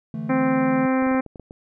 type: chord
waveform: triangle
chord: D suspended second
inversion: none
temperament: just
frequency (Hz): 146.83 / 165.19 / 220.2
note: D3 / E3 / A3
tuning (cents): 0 / +4 / +2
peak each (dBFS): -31 / -30 / -27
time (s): 0.14-0.86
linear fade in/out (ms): 2
type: harmonic tone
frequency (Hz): 261.1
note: C4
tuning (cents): -3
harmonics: 1 / 2 / 3 / 4 / 5 / 6 / 7 / 8 / 9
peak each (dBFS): -19 / -25 / -29 / -31 / -33 / -35 / -36 / -37 / -38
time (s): 0.29-1.21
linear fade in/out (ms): 10
type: clicks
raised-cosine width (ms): 2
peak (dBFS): -26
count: 8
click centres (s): 1.024 / 1.067 / 1.114 / 1.148 / 1.263 / 1.358 / 1.397 / 1.509
effects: none